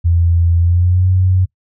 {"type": "tone with pitch glide", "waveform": "sine", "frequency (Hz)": [85, 92.69], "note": ["F2", "F#2"], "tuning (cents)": [-46, 4], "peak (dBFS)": -9, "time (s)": [0.04, 1.46], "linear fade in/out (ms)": 20, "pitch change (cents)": 150, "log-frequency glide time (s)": [0.59, 1.08], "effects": ["noise-tail reverb RT60 0.1 s tail -21 dB re dry"]}